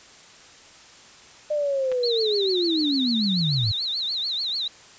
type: linear sweep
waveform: sine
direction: down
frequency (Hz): 607 to 98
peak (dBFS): -21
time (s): 1.5-3.72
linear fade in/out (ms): 10
type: clicks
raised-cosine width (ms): 0.3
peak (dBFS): -21 / -23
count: 2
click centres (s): 1.917 / 1.923
type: tone with vibrato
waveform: sine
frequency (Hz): 3994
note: B7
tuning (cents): +19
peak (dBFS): -24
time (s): 2.03-4.68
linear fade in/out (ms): 5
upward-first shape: triangle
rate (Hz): 6.8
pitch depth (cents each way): 210
effects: white hiss -48 dBFS RMS until 4.98 s + resampled to 16000 Hz